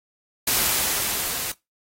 white noise with level ramp, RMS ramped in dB -20 to -29 dBFS, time 0.47-1.52 s, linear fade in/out 5 ms, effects noise-tail reverb RT60 0.2 s tail -21 dB re dry + AAC 48 kbps

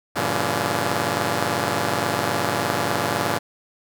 5% pulse chord, G diminished seventh, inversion none, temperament just, 98 / 117.6 / 141.12 / 169.34 Hz, G2 / Bb2 / Db3 / Fb3, 0 / +16 / +31 / +47 cents, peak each -16 dBFS, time 0.15-3.39 s, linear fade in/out 20 ms, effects none

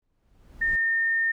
brown noise with exponential growth, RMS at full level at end -36 dBFS, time 0.02-0.76 s, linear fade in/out 2 ms, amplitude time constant 160 ms
sine tone, 1821 Hz, A#6, 41 cents flat, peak -21 dBFS, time 0.61-1.32 s, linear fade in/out 10 ms
effects none

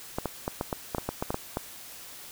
clicks, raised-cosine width 1 ms, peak -14 dBFS, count 12, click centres 0.185 / 0.257 / 0.479 / 0.611 / 0.728 / 0.948 / 0.983 / 1.09 / 1.225 / 1.305 / 1.344 / 1.571 s, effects white hiss -45 dBFS RMS until 2.31 s

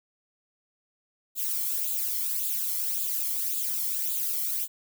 violet noise with flanger, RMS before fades -29 dBFS, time 1.35-4.68 s, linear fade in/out 50 ms, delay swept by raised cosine 0.26 to 0.95 ms, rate 1.8 Hz, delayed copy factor +0.65, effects none

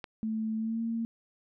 click, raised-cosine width 0.3 ms, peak -23 dBFS, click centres 0.042 s
sine tone with pitch glide, 220 to 228.7 Hz, A3 to A#3, 0 to -33 cents, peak -29 dBFS, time 0.23-1.05 s, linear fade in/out 0 ms, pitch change +67 cents, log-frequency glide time 0.57-0.81 s
effects none

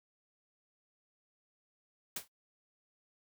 white noise with exponential decay, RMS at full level -34 dBFS, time 2.16-2.28 s, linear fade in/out 5 ms, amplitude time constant 25 ms, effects noise-tail reverb RT60 0.1 s tail -22 dB re dry

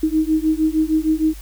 sine beating tone pair, 310.9 / 317.4 Hz, D#4 / D#4, -1 / +35 cents, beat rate 6.5 Hz, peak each -18 dBFS, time 0.03-1.34 s, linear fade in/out 5 ms, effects added 50 Hz sine -33 dBFS peak until 1.41 s + white hiss -44 dBFS RMS until 1.41 s

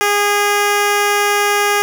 10% pulse tone, 410 Hz, G#4, 22 cents flat, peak -4 dBFS, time 0.01-1.82 s, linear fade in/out 0 ms, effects none

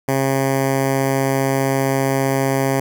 10% pulse tone with notch filter, 135.2 Hz, C#3, 43 cents flat, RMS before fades -18 dBFS, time 0.08-2.8 s, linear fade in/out 5 ms, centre 3700 Hz, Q 1.2, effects none

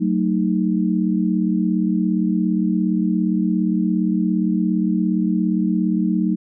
sine chord, D# diminished, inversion first, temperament just, 186.68 / 224 / 311.1 Hz, F#3 / A3 / D#4, +16 / +31 / 0 cents, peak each -19 / -21 / -22 dBFS, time 0-6.36 s, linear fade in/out 20 ms, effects none

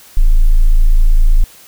sine tone, 27.56 Hz, A0, 4 cents sharp, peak -3 dBFS, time 0.17-1.44 s, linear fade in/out 0 ms, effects tanh soft clip ceiling 0 dBFS + white hiss -41 dBFS RMS until 1.67 s

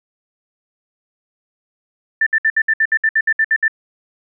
sine tone bursts, 1775 Hz, A6, 15 cents sharp, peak -11 dBFS, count 13, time 2.21-3.681 s, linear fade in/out 5 ms, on 55 ms, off 63 ms, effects none

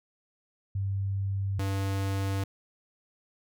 sine / square tone pair in turn, 98 / 97.57 Hz, G2 / G2, 0 / -8 cents, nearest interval unison, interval 8 cents, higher first, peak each -27 / -28 dBFS, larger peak first, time 0.75-1.59 / 1.59-2.44 s, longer second, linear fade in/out 5 ms, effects none

